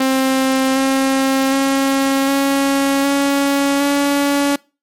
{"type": "tone with pitch steps", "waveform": "sawtooth", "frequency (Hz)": [264.4, 268.1, 271.8, 275.6, 279.5, 283.4], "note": ["C4", "C4", "C#4", "C#4", "C#4", "C#4"], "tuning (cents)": [18, 42, -34, -10, 14, 38], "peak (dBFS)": -9, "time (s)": [0, 4.56], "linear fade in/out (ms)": 5, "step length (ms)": 760, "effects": ["noise-tail reverb RT60 0.3 s tail -24 dB re dry", "MP3 64 kbps"]}